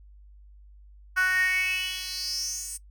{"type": "tone with high-pass filter sweep", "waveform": "10% pulse", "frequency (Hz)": 370.3, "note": "F#4", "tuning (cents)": 1, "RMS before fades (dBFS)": -28, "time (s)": [1.16, 2.78], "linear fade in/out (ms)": 20, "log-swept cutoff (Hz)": [1400, 8300], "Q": 7, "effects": ["noise-tail reverb RT60 0.1 s tail -19 dB re dry", "added 50 Hz sine -48 dBFS peak until 2.9 s"]}